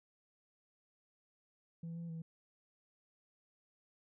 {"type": "tone with pitch steps", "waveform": "sine", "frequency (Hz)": [166.4, 168.8, 163.4], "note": ["E3", "E3", "E3"], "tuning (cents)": [17, 41, -15], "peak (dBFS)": -39, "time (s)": [1.83, 2.22], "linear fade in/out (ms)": 5, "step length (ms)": 130, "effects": ["tanh soft clip ceiling -40 dBFS"]}